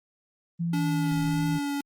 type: tone with pitch glide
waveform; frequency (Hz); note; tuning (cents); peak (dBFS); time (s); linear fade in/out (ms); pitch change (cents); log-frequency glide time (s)
sine; 169.1 to 160.91; E3 to E3; +44 to -41; -25; 0.59-1.59; 20; -85; 0.75-0.88
type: tone with vibrato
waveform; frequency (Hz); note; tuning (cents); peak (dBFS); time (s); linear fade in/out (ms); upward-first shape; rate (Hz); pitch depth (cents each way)
square; 285.9; D4; -46; -28; 0.73-1.81; 5; triangle; 1.7; 16
effects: Opus 24 kbps